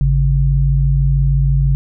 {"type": "tone pair together", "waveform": "sine", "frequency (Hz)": [52.33, 138.59], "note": ["G#1", "C#3"], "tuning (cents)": [14, 0], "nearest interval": "octave + perfect fourth", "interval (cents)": 1686, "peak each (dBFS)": -13, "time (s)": [0.01, 1.75], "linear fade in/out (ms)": 0, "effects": []}